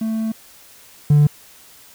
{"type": "tone pair in turn", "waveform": "triangle", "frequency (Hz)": [221.5, 147.24], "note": ["A3", "D3"], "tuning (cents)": [12, 5], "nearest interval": "perfect fifth", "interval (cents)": 707, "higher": "first", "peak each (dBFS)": [-17, -6], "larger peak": "second", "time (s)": [[0.01, 0.32], [1.1, 1.27]], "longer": "first", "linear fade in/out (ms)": 5, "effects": ["tanh soft clip ceiling -4 dBFS", "white hiss -46 dBFS RMS until 1.94 s"]}